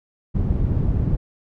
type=low-pass noise; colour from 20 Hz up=white; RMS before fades=-20 dBFS; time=0.34-1.17 s; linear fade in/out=20 ms; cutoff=110 Hz; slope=12 dB/octave; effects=none